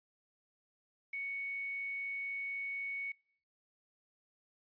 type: tone with quantisation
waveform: sine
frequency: 2224 Hz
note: C#7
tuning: 5 cents sharp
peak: -37 dBFS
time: 1.13-3.12 s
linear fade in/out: 5 ms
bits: 10
effects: noise-tail reverb RT60 0.6 s tail -25 dB re dry + resampled to 11025 Hz